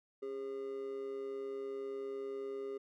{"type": "tone with amplitude modulation", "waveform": "triangle", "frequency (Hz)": 405.9, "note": "G#4", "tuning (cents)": -40, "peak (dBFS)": -34, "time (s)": [0.22, 2.78], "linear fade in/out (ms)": 10, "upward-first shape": "sine", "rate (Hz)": 130, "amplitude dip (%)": 60, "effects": []}